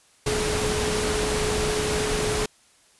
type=tone in noise; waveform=sine; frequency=425 Hz; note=G#4; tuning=40 cents sharp; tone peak=-26 dBFS; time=0.26-2.46 s; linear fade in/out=5 ms; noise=pink; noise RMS=-26 dBFS; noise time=0.26-2.46 s; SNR=-3 dB; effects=white hiss -58 dBFS RMS until 2.99 s + resampled to 24000 Hz